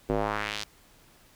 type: tone with band-pass filter sweep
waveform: square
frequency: 52.5 Hz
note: G#1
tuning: 19 cents sharp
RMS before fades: -30 dBFS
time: 0.09-0.64 s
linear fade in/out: 5 ms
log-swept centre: 400 to 4900 Hz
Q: 1.5
effects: pink hiss -58 dBFS RMS until 1.35 s